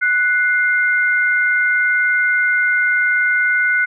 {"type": "tone pair together", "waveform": "sine", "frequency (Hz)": [1479.4, 2100], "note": ["F#6", "C7"], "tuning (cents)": [-1, 6], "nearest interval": "tritone", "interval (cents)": 607, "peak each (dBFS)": [-14, -18], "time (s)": [0.01, 3.86], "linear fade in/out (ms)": 20, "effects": []}